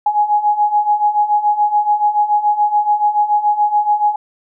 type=beating tone pair; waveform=sine; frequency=830.6 / 837.6 Hz; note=G#5 / G#5; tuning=0 / +15 cents; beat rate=7 Hz; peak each=-17 / -13 dBFS; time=0.06-4.16 s; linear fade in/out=5 ms; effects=none